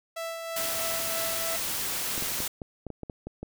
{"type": "tone with tremolo", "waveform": "sawtooth", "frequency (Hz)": 661, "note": "E5", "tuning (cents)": 5, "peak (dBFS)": -28, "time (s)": [0.16, 1.57], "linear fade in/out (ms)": 10, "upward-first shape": "sine", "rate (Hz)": 3.1, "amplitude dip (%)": 35}
{"type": "noise", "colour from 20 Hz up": "white", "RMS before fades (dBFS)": -31, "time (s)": [0.56, 2.48], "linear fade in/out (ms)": 5}
{"type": "clicks", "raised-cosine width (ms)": 2, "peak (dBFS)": -23, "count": 10, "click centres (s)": [2.179, 2.224, 2.404, 2.618, 2.867, 2.903, 3.033, 3.098, 3.27, 3.43]}
{"effects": []}